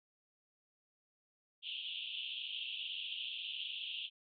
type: band-pass noise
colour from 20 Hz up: white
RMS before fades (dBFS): -43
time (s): 1.62-4.1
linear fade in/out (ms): 50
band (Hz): 2700 to 3500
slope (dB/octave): 96
effects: none